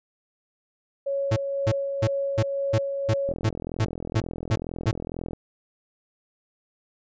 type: tone with tremolo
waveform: sine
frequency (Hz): 554.4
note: C#5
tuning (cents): 0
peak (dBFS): -23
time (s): 1.06-3.33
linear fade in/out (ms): 10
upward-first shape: sine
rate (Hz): 2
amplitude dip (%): 30
type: tone bursts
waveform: 45% pulse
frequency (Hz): 110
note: A2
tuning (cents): 0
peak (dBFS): -19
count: 11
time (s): 1.31-4.915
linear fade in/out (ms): 10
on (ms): 55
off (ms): 300
type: click train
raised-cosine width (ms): 2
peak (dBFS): -19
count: 87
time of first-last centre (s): 3.29-5.333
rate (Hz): 42.1
effects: resampled to 16000 Hz